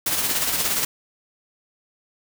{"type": "noise with tremolo", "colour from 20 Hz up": "white", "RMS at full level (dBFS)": -21, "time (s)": [0.06, 0.85], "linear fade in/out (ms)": 5, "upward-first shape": "sine", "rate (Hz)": 17, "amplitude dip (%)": 45, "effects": []}